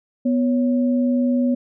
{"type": "tone pair together", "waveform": "sine", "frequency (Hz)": [246.8, 554.4], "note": ["B3", "C#5"], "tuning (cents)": [-1, 0], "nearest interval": "octave + major second", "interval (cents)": 1401, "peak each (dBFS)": [-16, -26], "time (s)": [0.25, 1.55], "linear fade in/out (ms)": 10, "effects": []}